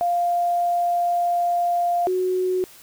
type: tone pair in turn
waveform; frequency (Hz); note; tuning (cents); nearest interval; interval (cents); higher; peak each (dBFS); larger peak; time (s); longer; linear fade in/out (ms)
sine; 698.5 / 368.6; F5 / F#4; 0 / -7; major seventh; 1107; first; -18 / -19; first; 0.01-2.07 / 2.07-2.64; first; 0
effects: white hiss -47 dBFS RMS until 2.82 s